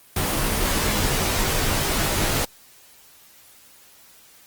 pink noise with comb filter, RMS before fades -22 dBFS, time 0.16-2.45 s, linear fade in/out 5 ms, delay 17 ms, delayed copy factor -0.75, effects white hiss -51 dBFS RMS until 4.46 s + Opus 24 kbps

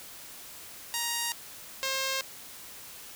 5% pulse tone pair in turn, 939 / 533.5 Hz, A#5 / C5, +12 / +34 cents, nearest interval minor seventh, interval 978 cents, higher first, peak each -17 / -17 dBFS, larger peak neither, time 0.94-1.32 / 1.83-2.21 s, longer neither, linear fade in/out 0 ms, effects white hiss -46 dBFS RMS until 3.15 s

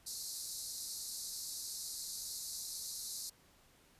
pink band-pass noise, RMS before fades -44 dBFS, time 0.06-3.3 s, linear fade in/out 10 ms, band 4000 to 13000 Hz, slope 96 dB/octave, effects pink hiss -66 dBFS RMS until 3.99 s + resampled to 32000 Hz

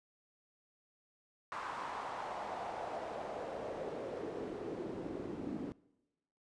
pink noise with band-pass filter sweep, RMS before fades -42 dBFS, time 1.52-5.72 s, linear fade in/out 0 ms, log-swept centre 1100 to 270 Hz, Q 2.7, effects noise-tail reverb RT60 1.0 s tail -22 dB re dry + resampled to 22050 Hz

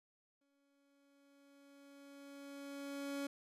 30% pulse tone with exponential growth, 280.4 Hz, C#4, 20 cents sharp, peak -36 dBFS, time 0.41-3.27 s, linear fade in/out 5 ms, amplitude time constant 620 ms, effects resampled to 32000 Hz

